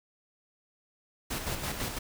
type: noise with tremolo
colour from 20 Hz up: pink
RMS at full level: -33 dBFS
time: 1.3-1.99 s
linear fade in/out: 10 ms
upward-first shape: square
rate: 6 Hz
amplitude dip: 45%
effects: none